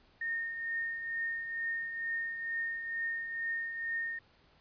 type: tone with tremolo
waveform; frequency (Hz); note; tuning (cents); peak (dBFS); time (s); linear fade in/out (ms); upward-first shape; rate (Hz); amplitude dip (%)
sine; 1836; A#6; -27; -31; 0.21-4.19; 5; triangle; 2.2; 55
effects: pink hiss -65 dBFS RMS until 4.6 s + resampled to 11025 Hz